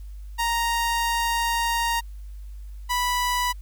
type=tone pair in turn; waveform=sawtooth; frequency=932.3 / 985.9 Hz; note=A#5 / B5; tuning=0 / -3 cents; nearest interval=minor second; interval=97 cents; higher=second; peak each=-18 dBFS; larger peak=neither; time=0.38-2.01 / 2.89-3.53 s; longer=first; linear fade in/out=20 ms; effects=added 50 Hz sine -35 dBFS peak until 3.61 s + white hiss -62 dBFS RMS until 3.61 s